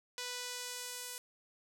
sawtooth tone with band-pass filter sweep, 493.9 Hz, B4, in tune, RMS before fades -43 dBFS, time 0.18-1.18 s, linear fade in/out 0 ms, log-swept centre 5100 to 10000 Hz, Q 0.86, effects none

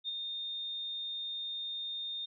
sine tone with ADSR envelope, 3650 Hz, A#7, 37 cents flat, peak -32 dBFS, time 0.04-2.26 s, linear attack 44 ms, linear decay 19 ms, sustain -4 dB, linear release 13 ms, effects none

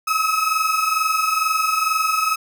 35% pulse tone pair together, 1268 / 1290.2 Hz, D#6 / E6, +32 / -38 cents, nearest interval unison, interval 30 cents, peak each -20 / -18 dBFS, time 0.07-2.36 s, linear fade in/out 10 ms, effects none

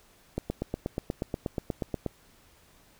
click train, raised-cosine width 2 ms, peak -16 dBFS, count 15, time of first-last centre 0.38-2.063 s, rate 8.32 Hz, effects pink hiss -60 dBFS RMS until 2.99 s

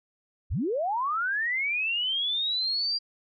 sine linear sweep, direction up, 36.71 to 4796 Hz, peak -25 dBFS, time 0.5-2.99 s, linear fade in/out 20 ms, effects none

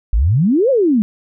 sine exponential two-way sweep, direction up then down, 47.09 to 567 to 202.5 Hz, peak -10 dBFS, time 0.13-1.02 s, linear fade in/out 0 ms, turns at 0.7 s, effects none

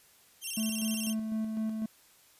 10% pulse tone with vibrato, 2942 Hz, F#7, 11 cents flat, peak -27 dBFS, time 0.41-1.15 s, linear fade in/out 50 ms, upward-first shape square, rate 16 Hz, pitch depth 120 cents each way
triangle tone with tremolo, 219.3 Hz, A3, 6 cents flat, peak -27 dBFS, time 0.57-1.86 s, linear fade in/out 5 ms, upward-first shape square, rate 4 Hz, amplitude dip 35%
effects white hiss -61 dBFS RMS until 2.39 s + resampled to 32000 Hz

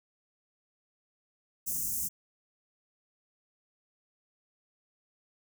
white band-stop noise, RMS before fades -33 dBFS, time 1.66-2.09 s, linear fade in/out 20 ms, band 250 to 6100 Hz, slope 48 dB/octave, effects none

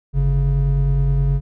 triangle tone pair together, 49.44 / 138.59 Hz, G1 / C#3, +15 / 0 cents, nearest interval octave + tritone, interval 1785 cents, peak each -15 dBFS, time 0.13-1.41 s, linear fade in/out 50 ms, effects none

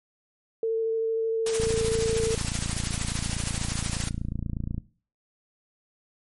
sine tone with vibrato, 449.3 Hz, A4, 36 cents sharp, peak -22 dBFS, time 0.63-2.35 s, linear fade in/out 2 ms, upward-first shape square, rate 13 Hz, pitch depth 8 cents each way
white noise with tremolo, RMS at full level -30 dBFS, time 1.46-4.09 s, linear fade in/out 5 ms, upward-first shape sine, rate 13 Hz, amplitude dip 50%
click train, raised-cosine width 5 ms, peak -18 dBFS, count 91, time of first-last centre 1.6-4.78 s, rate 28.3 Hz
effects noise-tail reverb RT60 0.4 s tail -18 dB re dry + MP3 48 kbps

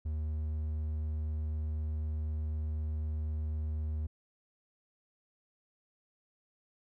triangle tone, 77 Hz, D#2, 17 cents flat, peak -30 dBFS, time 0.05-4.07 s, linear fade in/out 10 ms, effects none

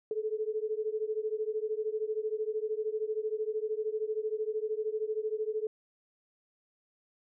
sine beating tone pair, 427.5 / 440.5 Hz, A4 / A4, -50 / +2 cents, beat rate 13 Hz, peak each -33 / -34 dBFS, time 0.11-5.67 s, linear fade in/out 2 ms, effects none

